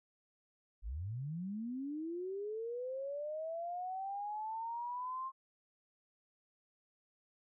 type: linear sweep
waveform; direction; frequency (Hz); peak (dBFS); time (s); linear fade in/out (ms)
sine; up; 43.65 to 1067; -38; 0.82-5.32; 50
effects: none